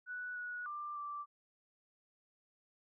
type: tone with pitch steps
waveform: sine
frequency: 1479 / 1463 / 1186 / 1170 Hz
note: F#6 / F#6 / D6 / D6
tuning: -1 / -20 / +17 / -7 cents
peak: -40 dBFS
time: 0.06-1.26 s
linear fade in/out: 50 ms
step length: 300 ms
effects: none